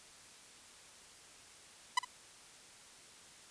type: tone with echo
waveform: sawtooth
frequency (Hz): 996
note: B5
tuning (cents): +14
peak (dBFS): -22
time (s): 1.97-1.99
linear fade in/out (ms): 5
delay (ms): 58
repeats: 1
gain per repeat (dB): -14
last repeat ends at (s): 2.048
effects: white hiss -57 dBFS RMS until 3.5 s + resampled to 22050 Hz